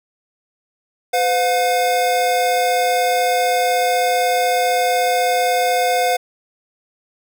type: tone pair together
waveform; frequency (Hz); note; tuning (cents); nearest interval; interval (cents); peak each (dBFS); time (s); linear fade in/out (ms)
square; 506 / 715.6; B4 / F5; +42 / +42; tritone; 600; -20 / -17; 1.13-6.17; 10
effects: none